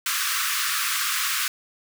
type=high-pass noise; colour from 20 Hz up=pink; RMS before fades=-25 dBFS; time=0.06-1.48 s; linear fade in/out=2 ms; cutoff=1100 Hz; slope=96 dB/octave; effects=none